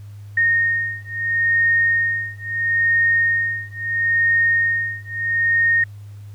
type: beating tone pair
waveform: sine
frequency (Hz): 1848 / 1848.75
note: A#6 / A#6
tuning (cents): -16 / -15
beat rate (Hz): 0.75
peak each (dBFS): -19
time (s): 0.37-5.84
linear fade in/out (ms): 5
effects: added 102 Hz sine -34 dBFS peak until 6.34 s + pink hiss -56 dBFS RMS until 6.34 s